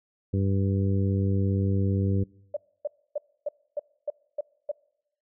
harmonic tone, 97.6 Hz, G2, 7 cents flat, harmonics 1 / 2 / 3 / 4 / 5, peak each -23 / -29 / -33 / -35 / -37 dBFS, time 0.33-2.24 s, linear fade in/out 10 ms
sine tone bursts, 587.3 Hz, D5, in tune, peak -25 dBFS, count 8, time 2.54-4.716 s, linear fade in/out 5 ms, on 27 ms, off 280 ms
effects noise-tail reverb RT60 0.8 s tail -24 dB re dry

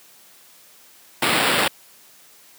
white noise with sample-and-hold, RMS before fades -19 dBFS, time 1.22-1.68 s, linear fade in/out 5 ms, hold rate 6300 Hz, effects white hiss -50 dBFS RMS until 2.58 s + high-pass 150 Hz 12 dB/octave

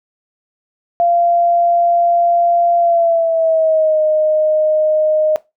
sine tone with pitch glide, 690 to 618.3 Hz, F5 to D#5, -21 to -11 cents, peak -10 dBFS, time 1-5.36 s, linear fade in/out 0 ms, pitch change -190 cents, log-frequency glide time 2.78-4.01 s, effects noise-tail reverb RT60 0.2 s tail -18 dB re dry

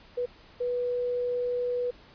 sine tone bursts at uneven times, 490.6 Hz, B4, 12 cents flat, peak -26 dBFS, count 2, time 0.17-0.26 / 0.6-1.91 s, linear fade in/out 10 ms, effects pink hiss -54 dBFS RMS until 2.14 s + resampled to 11025 Hz

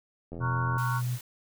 click train, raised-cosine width 2 ms, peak -27 dBFS, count 39, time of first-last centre 0.32-0.769 s, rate 84.7 Hz
sine tone, 123.4 Hz, B2, 1 cent flat, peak -27 dBFS, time 0.38-1.19 s, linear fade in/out 50 ms
sine chord, Gb major seventh, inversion first, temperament just, 925 / 1110 / 1387.5 / 1480 Hz, Bb5 / Db6 / F6 / Gb6, -14 / +2 / -12 / 0 cents, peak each -35 / -33 / -38 / -36 dBFS, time 0.4-1.02 s, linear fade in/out 50 ms
white noise, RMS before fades -45 dBFS, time 0.78-1.21 s, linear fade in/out 2 ms
effects none

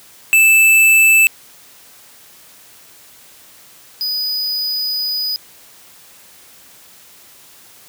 square tone pair in turn, 2637 / 4967 Hz, E7 / D#8, 0 / -4 cents, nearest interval major seventh, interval 1096 cents, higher second, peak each -8 / -18 dBFS, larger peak first, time 0.33-1.27 / 4.01-5.36 s, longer second, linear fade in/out 0 ms, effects white hiss -44 dBFS RMS until 7.88 s + high-pass 60 Hz 12 dB/octave

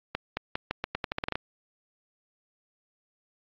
accelerating click train, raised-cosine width 0.3 ms, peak -12 dBFS, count 13, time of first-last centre 0.15-1.355 s, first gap 220 ms, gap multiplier 0.84, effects low-pass 4000 Hz 12 dB/octave + AAC 64 kbps

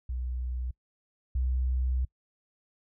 sine tone pair in turn, 62.1 / 63.48 Hz, B1 / B1, +10 / +48 cents, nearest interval unison, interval 38 cents, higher second, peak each -30 / -25 dBFS, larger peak second, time 0.09-0.71 / 1.35-2.05 s, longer second, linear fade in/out 5 ms, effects noise-tail reverb RT60 0.1 s tail -24 dB re dry

